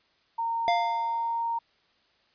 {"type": "tone with pitch glide", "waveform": "sine", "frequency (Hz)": [920, 926.4], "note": ["A#5", "A#5"], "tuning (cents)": [-23, -11], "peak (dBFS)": -26, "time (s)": [0.38, 1.59], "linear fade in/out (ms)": 10, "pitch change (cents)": 12, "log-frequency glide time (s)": [1, 1.39]}
{"type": "tone with exponential decay", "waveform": "square", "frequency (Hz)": 698.5, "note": "F5", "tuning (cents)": 0, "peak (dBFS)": -21, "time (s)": [0.68, 1.42], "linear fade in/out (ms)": 0, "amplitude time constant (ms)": 160}
{"effects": ["white hiss -66 dBFS RMS until 2.34 s", "resampled to 11025 Hz"]}